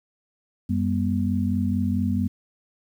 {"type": "tone cluster", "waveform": "sine", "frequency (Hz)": [92.3, 198.9, 243.4], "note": ["F#2", "G3", "B3"], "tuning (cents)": [-4, 25, -25], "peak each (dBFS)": -25, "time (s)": [0.69, 2.28], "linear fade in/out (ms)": 10, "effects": ["9-bit"]}